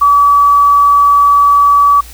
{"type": "tone", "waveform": "sine", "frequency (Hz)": 1145, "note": "D6", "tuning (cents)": -44, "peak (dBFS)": -4, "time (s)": [0.01, 2.01], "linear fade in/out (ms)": 10, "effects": ["added 58 Hz sine -32 dBFS peak until 2.13 s", "white hiss -36 dBFS RMS until 2.13 s"]}